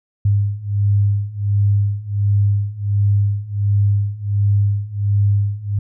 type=beating tone pair; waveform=sine; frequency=100.7 / 102.1 Hz; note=G2 / G#2; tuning=+47 / -29 cents; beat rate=1.4 Hz; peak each=-18 / -16 dBFS; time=0.25-5.79 s; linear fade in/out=5 ms; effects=none